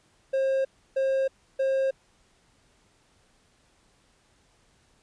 triangle tone bursts, 535 Hz, C5, 38 cents sharp, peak -20 dBFS, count 3, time 0.33-1.91 s, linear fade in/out 10 ms, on 320 ms, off 310 ms, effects pink hiss -64 dBFS RMS until 5.02 s + resampled to 22050 Hz

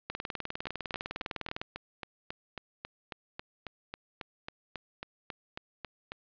two click trains, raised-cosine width 0.3 ms, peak -19 / -22 dBFS, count 31 / 21, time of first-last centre 0.1-1.615 / 0.67-6.12 s, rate 19.8 / 3.67 Hz, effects resampled to 11025 Hz + 10-bit

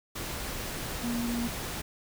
sine tone in noise, 236.9 Hz, A#3, 28 cents sharp, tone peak -29 dBFS, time 1.03-1.48 s, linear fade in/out 10 ms, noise pink, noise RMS -36 dBFS, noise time 0.15-1.82 s, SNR +4 dB, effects none

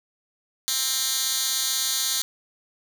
10% pulse tone with high-pass filter, 263.6 Hz, C4, 13 cents sharp, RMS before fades -25 dBFS, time 0.68-2.22 s, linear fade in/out 0 ms, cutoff 4600 Hz, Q 1.3, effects none

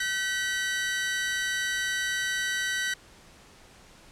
sawtooth tone pair together, 1525.6 / 1936 Hz, G6 / B6, -47 / -35 cents, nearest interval major third, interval 412 cents, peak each -26 dBFS, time 0-2.94 s, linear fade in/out 5 ms, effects pink hiss -53 dBFS RMS until 4.11 s + low-pass 9000 Hz 12 dB/octave

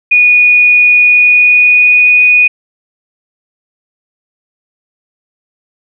sine tone with pitch glide, 2460 to 2474 Hz, D#7 to D#7, -20 to -10 cents, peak -3 dBFS, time 0.11-2.48 s, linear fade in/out 10 ms, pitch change +10 cents, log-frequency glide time 1.02-2.2 s, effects none

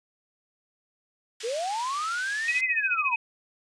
white band-pass noise, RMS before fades -40 dBFS, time 1.4-2.61 s, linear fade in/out 5 ms, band 1900 to 5800 Hz, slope 12 dB/octave
sine linear two-way sweep, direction up then down, 424.9 to 2094 to 880 Hz, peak -27 dBFS, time 1.43-3.16 s, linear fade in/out 20 ms, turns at 2.64 s
sine tone with tremolo, 2526 Hz, D#7, 26 cents sharp, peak -21 dBFS, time 2.48-3.16 s, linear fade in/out 2 ms, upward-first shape sine, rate 14 Hz, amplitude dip 95%
effects resampled to 22050 Hz

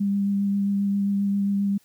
sine tone with vibrato, 199.7 Hz, G3, 32 cents sharp, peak -20 dBFS, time 0-1.78 s, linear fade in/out 10 ms, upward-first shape sine, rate 7.5 Hz, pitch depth 12 cents each way, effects white hiss -61 dBFS RMS until 1.84 s

